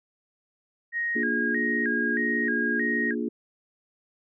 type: tone with vibrato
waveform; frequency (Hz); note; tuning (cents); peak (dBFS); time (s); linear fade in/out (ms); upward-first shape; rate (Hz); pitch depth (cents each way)
sine; 1748; A6; -12; -25; 0.92-3.15; 50; square; 1.6; 120
type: chord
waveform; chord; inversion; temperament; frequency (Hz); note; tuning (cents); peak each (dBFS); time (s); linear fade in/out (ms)
sine; Bb dominant seventh; none; just; 233.1 / 291.4 / 349.6 / 419.5; Bb3 / D4 / F4 / Ab4; 0 / -13 / +2 / +17; -29 / -32 / -33 / -34; 1.15-3.29; 10
effects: none